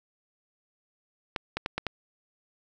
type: clicks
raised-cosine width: 0.3 ms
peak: -13 dBFS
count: 5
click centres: 1.362 / 1.57 / 1.661 / 1.78 / 1.867 s
effects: none